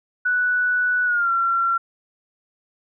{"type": "tone with pitch glide", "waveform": "sine", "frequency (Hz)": [1480, 1365], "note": ["F#6", "F6"], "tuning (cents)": [0, -40], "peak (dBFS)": -17, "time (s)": [0.25, 1.78], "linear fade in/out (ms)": 10, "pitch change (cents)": -140, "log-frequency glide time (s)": [1.05, 1.3], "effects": []}